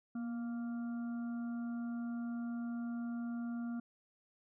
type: harmonic tone with a mistuned harmonic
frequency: 232.9 Hz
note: A#3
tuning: 1 cent flat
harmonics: 1 / 3 / 5 / 6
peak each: -37 / -55 / -60 / -56 dBFS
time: 0.15-3.8 s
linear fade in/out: 5 ms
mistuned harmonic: 1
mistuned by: +31 cents
effects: none